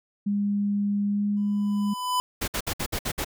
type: tone with pitch glide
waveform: sine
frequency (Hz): 203.3 to 205.2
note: G#3 to G#3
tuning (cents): -37 to -21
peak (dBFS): -22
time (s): 0.26-1.94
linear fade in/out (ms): 10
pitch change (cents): +16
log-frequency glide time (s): 1.08-1.25
type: tone with exponential growth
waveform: square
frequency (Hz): 1000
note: B5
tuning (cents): +21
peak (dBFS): -21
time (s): 1.37-2.2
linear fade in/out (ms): 0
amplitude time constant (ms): 180
type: noise bursts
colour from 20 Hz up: pink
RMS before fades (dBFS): -28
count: 7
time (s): 2.41-3.247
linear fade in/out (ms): 10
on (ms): 69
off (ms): 59
effects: none